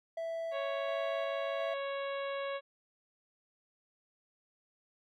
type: tone with tremolo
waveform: triangle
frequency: 660 Hz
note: E5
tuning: 2 cents sharp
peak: -33 dBFS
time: 0.17-1.74 s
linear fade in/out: 5 ms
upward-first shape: square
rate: 1.4 Hz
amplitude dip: 25%
type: harmonic tone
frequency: 554.4 Hz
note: C#5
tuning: in tune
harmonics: 1 / 2 / 3 / 4 / 5 / 6 / 7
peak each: -36 / -42 / -46 / -48 / -50 / -52 / -53 dBFS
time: 0.51-2.61 s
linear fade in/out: 50 ms
effects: none